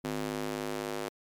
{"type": "tone with high-pass filter sweep", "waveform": "square", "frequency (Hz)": 51.91, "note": "G#1", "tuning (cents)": 0, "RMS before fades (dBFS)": -35, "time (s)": [0.04, 1.09], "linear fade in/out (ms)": 5, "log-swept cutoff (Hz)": [240, 390], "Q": 1.4, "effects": ["MP3 96 kbps"]}